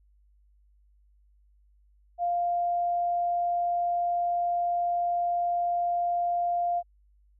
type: tone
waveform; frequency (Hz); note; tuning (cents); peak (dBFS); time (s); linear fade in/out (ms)
sine; 698.5; F5; 0; -24; 2.18-6.83; 50
effects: added 50 Hz sine -59 dBFS peak until 7.39 s